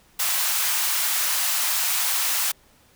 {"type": "high-pass noise", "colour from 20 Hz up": "white", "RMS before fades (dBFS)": -23, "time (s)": [0.19, 2.52], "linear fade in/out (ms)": 10, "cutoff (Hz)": 750, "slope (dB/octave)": 24, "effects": ["pink hiss -57 dBFS RMS until 2.95 s"]}